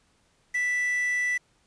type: tone with quantisation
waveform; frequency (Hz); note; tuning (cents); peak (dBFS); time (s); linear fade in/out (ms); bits
triangle; 1974; B6; -1; -22; 0.54-1.38; 10; 7
effects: pink hiss -66 dBFS RMS until 1.66 s + resampled to 22050 Hz